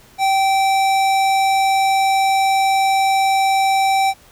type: tone with hard clipping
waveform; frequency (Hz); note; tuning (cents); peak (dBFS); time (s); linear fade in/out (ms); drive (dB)
sine; 776; G5; -18; -15; 0.18-4.14; 50; 18
effects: pink hiss -48 dBFS RMS until 4.31 s